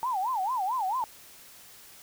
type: tone with vibrato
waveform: sine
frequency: 880 Hz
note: A5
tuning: in tune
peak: -26 dBFS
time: 0.03-1.04 s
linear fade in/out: 0 ms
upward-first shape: sine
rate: 4.5 Hz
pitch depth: 300 cents each way
effects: white hiss -51 dBFS RMS until 2.02 s